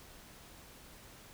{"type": "silence", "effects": ["pink hiss -55 dBFS RMS until 1.33 s"]}